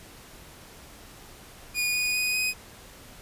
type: tone with pitch steps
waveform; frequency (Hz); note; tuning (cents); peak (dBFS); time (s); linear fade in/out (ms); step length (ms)
sawtooth; 2452 / 2469 / 2486 / 2504; D#7 / D#7 / D#7 / D#7; -26 / -14 / -2 / +10; -21; 1.74-2.54; 50; 200
effects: pink hiss -48 dBFS RMS until 3.21 s + resampled to 32000 Hz